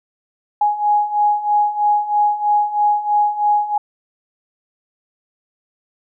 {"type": "beating tone pair", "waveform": "sine", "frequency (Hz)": [830.6, 833.7], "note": ["G#5", "G#5"], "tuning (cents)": [0, 6], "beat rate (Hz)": 3.1, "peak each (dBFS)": [-19, -15], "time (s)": [0.61, 3.78], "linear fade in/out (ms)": 5, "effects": []}